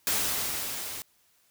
white noise with level ramp, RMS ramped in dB -26 to -38 dBFS, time 0.07-1.02 s, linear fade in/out 0 ms, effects white hiss -66 dBFS RMS until 1.5 s

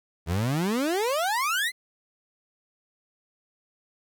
30% pulse exponential sweep, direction up, 77.78 to 2116 Hz, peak -21 dBFS, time 0.26-1.72 s, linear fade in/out 50 ms, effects 10-bit

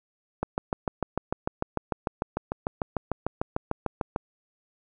click train, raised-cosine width 1 ms, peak -12 dBFS, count 26, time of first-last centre 0.43-4.161 s, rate 6.7 Hz, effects none

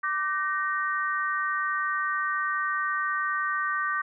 sine chord, G minor, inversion second, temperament equal with one note detuned, 1174.7 / 1530.4 / 1864.7 Hz, D6 / G6 / Bb6, 0 / -42 / 0 cents, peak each -28 / -30 / -31 dBFS, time 0.03-4.02 s, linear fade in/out 10 ms, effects none

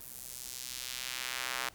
square tone with high-pass filter sweep, 63.2 Hz, B1, 41 cents sharp, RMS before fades -40 dBFS, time 0-1.69 s, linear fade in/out 5 ms, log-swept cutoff 12000 to 1200 Hz, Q 0.86, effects pink hiss -58 dBFS RMS until 1.74 s

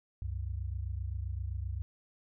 sine tone pair together, 66.82 / 94.5 Hz, C2 / F#2, +37 / +37 cents, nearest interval tritone, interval 600 cents, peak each -36 / -37 dBFS, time 0.22-1.82 s, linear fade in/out 0 ms, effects none

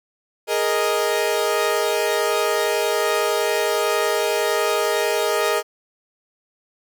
sawtooth chord, Ab suspended second, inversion none, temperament equal, 415.3 / 466.2 / 622.3 Hz, Ab4 / Bb4 / Eb5, 0 / 0 / 0 cents, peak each -19 dBFS, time 0.47-5.63 s, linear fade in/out 50 ms, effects none

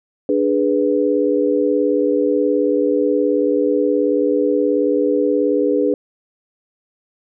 sine chord, G# diminished, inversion second, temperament equal, 293.7 / 415.3 / 493.9 Hz, D4 / G#4 / B4, 0 / 0 / 0 cents, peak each -18 dBFS, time 0.29-5.94 s, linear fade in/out 2 ms, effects none

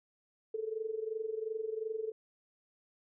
sine tone with amplitude modulation, 440 Hz, A4, in tune, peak -31 dBFS, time 0.54-2.12 s, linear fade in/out 5 ms, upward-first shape sine, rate 22.8 Hz, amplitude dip 80%, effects none

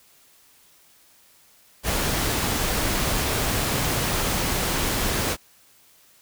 pink noise, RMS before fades -24 dBFS, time 1.83-5.37 s, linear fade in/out 50 ms, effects white hiss -56 dBFS RMS until 6.21 s

